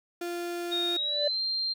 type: tone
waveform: 35% pulse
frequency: 347.3 Hz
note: F4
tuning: 10 cents flat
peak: -30 dBFS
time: 0.21-0.97 s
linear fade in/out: 5 ms
type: tone with pitch glide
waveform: sine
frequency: 3719 to 4174 Hz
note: A#7 to C8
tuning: -5 to -5 cents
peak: -27 dBFS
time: 0.71-1.74 s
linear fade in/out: 20 ms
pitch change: +200 cents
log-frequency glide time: 0.9-1.4 s
type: tone with exponential growth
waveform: triangle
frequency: 587.3 Hz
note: D5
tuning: in tune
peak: -21 dBFS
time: 0.88-1.28 s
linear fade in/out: 5 ms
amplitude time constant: 86 ms
effects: none